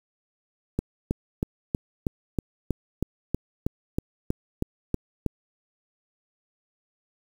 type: click train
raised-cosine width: 3 ms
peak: -11 dBFS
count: 15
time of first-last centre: 0.79-5.263 s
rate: 3.13 Hz
effects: 7-bit